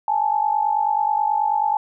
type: tone pair together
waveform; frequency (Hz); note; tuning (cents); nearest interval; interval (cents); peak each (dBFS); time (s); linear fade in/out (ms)
sine; 829 / 878.3; G#5 / A5; -3 / -3; minor second; 100; -20; 0.08-1.77; 2
effects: none